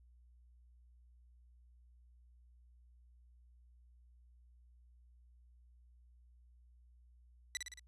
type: tone with echo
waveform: 15% pulse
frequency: 1975.5 Hz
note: B6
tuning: in tune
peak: -30 dBFS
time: 7.55-7.57 s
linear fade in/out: 0 ms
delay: 56 ms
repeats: 4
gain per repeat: -4 dB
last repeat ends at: 7.794 s
effects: added 60 Hz sine -61 dBFS peak until 7.87 s + resampled to 32000 Hz